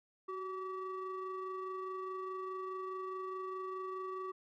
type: ring-modulated tone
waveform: triangle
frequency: 386.7 Hz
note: G4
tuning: 24 cents flat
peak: -34 dBFS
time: 0.28-4.32 s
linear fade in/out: 10 ms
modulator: 761 Hz
effects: none